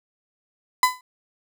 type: tone with exponential decay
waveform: 35% pulse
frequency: 1006 Hz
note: B5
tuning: 32 cents sharp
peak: -9 dBFS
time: 0.83-1.01 s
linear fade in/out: 2 ms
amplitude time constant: 37 ms
effects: none